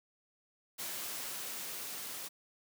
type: noise with level ramp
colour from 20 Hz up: white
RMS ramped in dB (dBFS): -40 to -43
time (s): 0.78-2.29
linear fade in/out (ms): 20
effects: high-pass 150 Hz 12 dB/octave